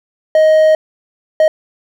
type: tone bursts at uneven times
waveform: triangle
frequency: 626 Hz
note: D#5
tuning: 10 cents sharp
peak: -4 dBFS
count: 2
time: 0.35-0.75 / 1.4-1.48 s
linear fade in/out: 2 ms
effects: none